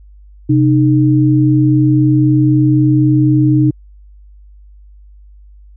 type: tone pair together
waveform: sine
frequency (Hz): 130 / 306.1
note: C3 / D#4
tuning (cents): -11 / -28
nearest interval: octave + minor third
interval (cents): 1483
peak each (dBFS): -10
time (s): 0.49-3.71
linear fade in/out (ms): 10
effects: added 50 Hz sine -37 dBFS peak until 5.76 s